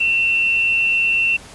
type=tone with frequency modulation; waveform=sine; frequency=2704 Hz; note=E7; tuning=43 cents sharp; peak=-14 dBFS; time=0-1.37 s; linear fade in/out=10 ms; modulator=145 Hz; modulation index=0.32; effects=pink hiss -40 dBFS RMS until 1.54 s + resampled to 24000 Hz